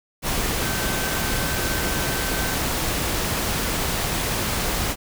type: tone in noise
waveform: sine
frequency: 1543 Hz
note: G6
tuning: 28 cents flat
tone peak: -32 dBFS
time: 0.61-2.58 s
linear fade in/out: 50 ms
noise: pink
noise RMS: -24 dBFS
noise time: 0.22-4.96 s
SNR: -11 dB
effects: none